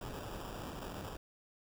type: noise with sample-and-hold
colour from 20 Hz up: pink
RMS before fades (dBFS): -44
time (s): 0.01-1.17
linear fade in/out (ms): 5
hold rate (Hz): 2100
effects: none